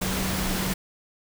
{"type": "tone in noise", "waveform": "sine", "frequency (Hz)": 188.1, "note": "F#3", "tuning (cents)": 29, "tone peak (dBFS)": -29, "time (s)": [0.01, 0.74], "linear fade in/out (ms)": 10, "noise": "pink", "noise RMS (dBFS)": -28, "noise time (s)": [0.01, 0.74], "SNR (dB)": -4, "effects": []}